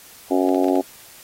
harmonic tone, 92.5 Hz, F#2, in tune, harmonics 3 / 4 / 5 / 6 / 7 / 8 / 9, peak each -19 / -21 / -27 / -27 / -25 / -27 / -30 dBFS, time 0.3-0.82 s, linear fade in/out 20 ms
clicks, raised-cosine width 0.2 ms, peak -20 dBFS, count 5, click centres 0.49 / 0.546 / 0.644 / 0.684 / 0.756 s
effects white hiss -45 dBFS RMS until 1.23 s + AAC 48 kbps

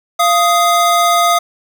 square tone pair together, 692 / 1248.8 Hz, F5 / D#6, -16 / +6 cents, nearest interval minor seventh, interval 1022 cents, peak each -13 dBFS, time 0.19-1.39 s, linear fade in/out 10 ms, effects none

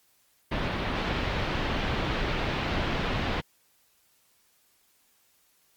pink low-pass noise, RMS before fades -29 dBFS, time 0.51-3.41 s, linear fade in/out 10 ms, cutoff 3700 Hz, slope 24 dB/octave, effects white hiss -66 dBFS RMS until 5.76 s + Opus 48 kbps

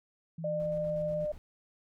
sine tone with pitch glide, 163.9 to 162.39 Hz, E3 to E3, -10 to -26 cents, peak -37 dBFS, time 0.38-1.25 s, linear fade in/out 5 ms, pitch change -16 cents, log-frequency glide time 0.76-0.99 s
sine tone, 602 Hz, D5, 43 cents sharp, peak -30 dBFS, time 0.44-1.32 s, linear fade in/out 5 ms
brown noise with tremolo, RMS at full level -49 dBFS, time 0.6-1.38 s, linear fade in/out 0 ms, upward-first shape square, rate 8.3 Hz, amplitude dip 50%
effects none

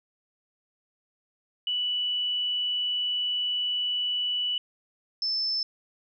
sine tone pair in turn, 2960 / 5274 Hz, F#7 / E8, 0 / 0 cents, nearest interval minor seventh, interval 1000 cents, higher second, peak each -25 dBFS, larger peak neither, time 1.67-4.58 / 5.22-5.63 s, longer first, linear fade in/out 2 ms, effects none

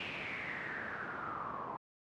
pink noise with low-pass filter sweep, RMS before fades -41 dBFS, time 0-1.77 s, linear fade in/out 5 ms, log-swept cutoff 2700 to 1000 Hz, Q 6.6, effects high-pass 150 Hz 12 dB/octave

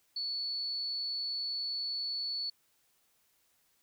sine tone, 4435 Hz, C#8, in tune, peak -33 dBFS, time 0.16-2.5 s, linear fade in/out 5 ms, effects white hiss -72 dBFS RMS until 3.82 s

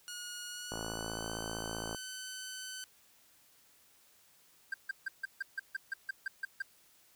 10% pulse tone with pitch glide, 1444 to 1518.4 Hz, F#6 to F#6, -43 to +44 cents, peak -33 dBFS, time 0.08-2.84 s, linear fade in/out 0 ms, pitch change +87 cents, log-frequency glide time 0.49-1.33 s
click train, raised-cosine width 1 ms, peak -25 dBFS, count 69, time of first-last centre 0.72-1.947 s, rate 55.4 Hz
triangle tone bursts, 1580 Hz, G6, 13 cents sharp, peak -31 dBFS, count 12, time 4.72-6.622 s, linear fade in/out 5 ms, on 21 ms, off 150 ms
effects white hiss -65 dBFS RMS until 7.15 s

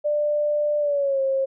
sine tone with pitch glide, 593 to 537.5 Hz, D5 to C5, +17 to +47 cents, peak -19 dBFS, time 0.04-1.46 s, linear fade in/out 20 ms, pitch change -170 cents, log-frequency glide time 0.79-1.21 s, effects none

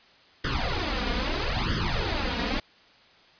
pink noise with flanger, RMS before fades -27 dBFS, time 0.44-2.6 s, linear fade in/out 5 ms, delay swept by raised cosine 0.61 to 4.21 ms, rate 0.77 Hz, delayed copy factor +0.95, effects white hiss -56 dBFS RMS until 3.39 s + resampled to 11025 Hz

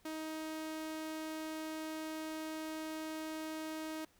sawtooth tone, 314.6 Hz, D#4, 19 cents sharp, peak -36 dBFS, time 0.05-4.05 s, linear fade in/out 5 ms, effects pink hiss -69 dBFS RMS until 4.19 s

